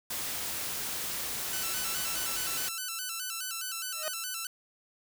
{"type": "noise", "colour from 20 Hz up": "white", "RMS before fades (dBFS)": -35, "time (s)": [0.1, 2.69], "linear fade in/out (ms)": 5}
{"type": "tone with vibrato", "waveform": "5% pulse", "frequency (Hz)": 1417, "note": "F6", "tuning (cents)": 25, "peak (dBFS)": -23, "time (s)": [1.53, 4.47], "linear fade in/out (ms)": 2, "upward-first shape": "square", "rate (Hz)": 4.8, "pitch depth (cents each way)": 100}
{"type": "tone with exponential growth", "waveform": "sawtooth", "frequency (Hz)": 622.3, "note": "D#5", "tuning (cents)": 0, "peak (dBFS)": -26, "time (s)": [3.91, 4.08], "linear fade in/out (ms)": 0, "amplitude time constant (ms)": 36}
{"effects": []}